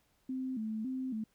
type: tone with vibrato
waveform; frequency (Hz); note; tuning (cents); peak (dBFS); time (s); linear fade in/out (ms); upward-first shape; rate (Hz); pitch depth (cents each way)
sine; 238.3; A#3; +38; -34; 0.29-1.24; 5; square; 1.8; 150
effects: pink hiss -73 dBFS RMS until 1.34 s